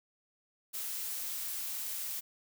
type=noise; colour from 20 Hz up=blue; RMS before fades=-38 dBFS; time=0.73-2.21 s; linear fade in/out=20 ms; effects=none